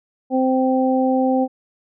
harmonic tone, 260 Hz, C4, 11 cents flat, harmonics 1 / 2 / 3, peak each -17 / -20 / -22 dBFS, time 0.3-1.48 s, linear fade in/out 50 ms, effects none

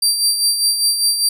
25% pulse tone with tremolo, 4699 Hz, D8, in tune, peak -7 dBFS, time 0.02-1.29 s, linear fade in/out 5 ms, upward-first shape sine, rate 5 Hz, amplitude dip 55%, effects none

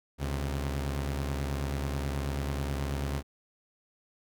sawtooth tone pair together, 70.88 / 132.5 Hz, C#2 / C3, +39 / +22 cents, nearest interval major seventh, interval 1083 cents, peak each -27 / -33 dBFS, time 0.18-3.23 s, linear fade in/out 50 ms, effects none

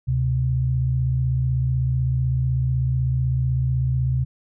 sine tone pair together, 71.6 / 127.58 Hz, D2 / C3, -43 / -43 cents, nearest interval minor seventh, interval 1000 cents, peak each -25 / -19 dBFS, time 0.07-4.25 s, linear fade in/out 20 ms, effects none

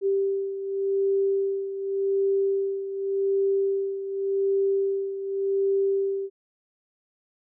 sine beating tone pair, 392 / 392.87 Hz, G4 / G4, 0 / +4 cents, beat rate 0.87 Hz, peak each -23 / -29 dBFS, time 0.01-6.3 s, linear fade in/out 50 ms, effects none

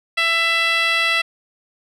10% pulse tone with band-pass filter, 666 Hz, E5, 18 cents sharp, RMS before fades -18 dBFS, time 0.17-1.22 s, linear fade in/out 10 ms, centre 2400 Hz, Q 1.3, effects none

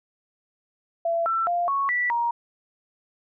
sine tone with pitch steps, 673 / 1339 / 698 / 1107 / 1961 / 942 Hz, E5 / E6 / F5 / C#6 / B6 / A#5, +36 / +27 / -1 / -3 / -13 / +18 cents, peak -21 dBFS, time 1.05-2.31 s, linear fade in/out 5 ms, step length 210 ms, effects none

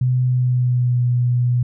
sine tone with pitch glide, 126.5 to 122.76 Hz, B2 to B2, +42 to -10 cents, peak -14 dBFS, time 0.01-1.63 s, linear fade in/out 5 ms, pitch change -52 cents, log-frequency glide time 0.23-1.02 s, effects none

